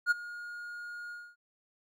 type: tone with ADSR envelope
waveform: triangle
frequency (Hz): 1430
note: F6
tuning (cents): +41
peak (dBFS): -19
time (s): 0.06-1.36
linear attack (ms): 50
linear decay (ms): 19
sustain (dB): -19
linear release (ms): 250
effects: none